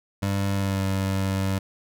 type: tone with pitch glide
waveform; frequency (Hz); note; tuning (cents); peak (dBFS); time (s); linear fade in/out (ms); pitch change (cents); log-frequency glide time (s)
25% pulse; 98.8 to 96.49; G2 to G2; +14 to -27; -19; 0.22-1.59; 10; -41; 0.52-0.84
effects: none